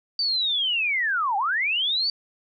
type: linear two-way sweep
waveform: sine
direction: down then up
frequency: 4649 to 757 to 4649 Hz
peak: -21 dBFS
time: 0.19-2.1 s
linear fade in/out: 2 ms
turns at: 1.37 s
effects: none